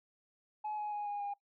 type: tone with pitch steps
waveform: sine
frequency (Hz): 849 / 839.2 / 829.6 / 820.1 / 810.7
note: G#5 / G#5 / G#5 / G#5 / G#5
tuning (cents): +38 / +18 / -2 / -22 / -42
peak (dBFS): -34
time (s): 0.64-1.34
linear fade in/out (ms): 10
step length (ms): 140
effects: noise-tail reverb RT60 0.1 s tail -20 dB re dry + tanh soft clip ceiling -33 dBFS